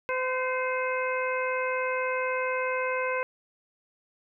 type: harmonic tone with a mistuned harmonic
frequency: 512 Hz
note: C5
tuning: 38 cents flat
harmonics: 1 / 2 / 3 / 4 / 5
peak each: -29 / -32 / -34 / -35 / -36 dBFS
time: 0.09-3.23 s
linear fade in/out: 0 ms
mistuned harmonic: 4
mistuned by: +47 cents
effects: none